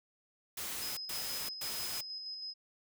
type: noise bursts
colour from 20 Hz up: white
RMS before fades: -40 dBFS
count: 3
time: 0.57-2.01 s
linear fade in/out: 5 ms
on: 400 ms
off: 120 ms
type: tone with tremolo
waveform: sine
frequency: 5070 Hz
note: D#8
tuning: 32 cents sharp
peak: -39 dBFS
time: 0.81-2.54 s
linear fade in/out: 20 ms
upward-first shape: square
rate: 6.2 Hz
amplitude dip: 30%
effects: none